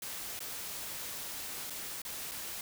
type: noise with dropouts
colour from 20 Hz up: white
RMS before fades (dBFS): -41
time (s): 0.02-2.61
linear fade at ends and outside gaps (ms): 2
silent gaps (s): 0.392-0.404 / 1.699-1.704 / 2.019-2.05 / 2.313-2.317
effects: none